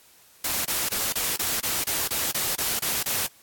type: noise bursts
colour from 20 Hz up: white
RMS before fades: -26 dBFS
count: 12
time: 0.44-3.268 s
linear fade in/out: 5 ms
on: 210 ms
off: 28 ms
effects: white hiss -55 dBFS RMS until 3.42 s + AAC 64 kbps